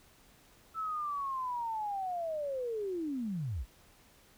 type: linear sweep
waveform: sine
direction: down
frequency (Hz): 1326 to 43.65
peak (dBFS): -33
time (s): 0.74-3.66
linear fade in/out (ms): 50
effects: pink hiss -62 dBFS RMS until 4.37 s